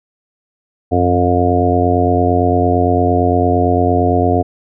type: harmonic tone with a mistuned harmonic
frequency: 88.8 Hz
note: F2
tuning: 29 cents sharp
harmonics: 1 / 2 / 3 / 4 / 5 / 6 / 7 / 8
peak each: -16 / -25 / -17 / -20 / -18 / -27 / -21 / -16 dBFS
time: 0.91-4.43 s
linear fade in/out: 20 ms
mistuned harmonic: 1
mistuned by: +40 cents
effects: none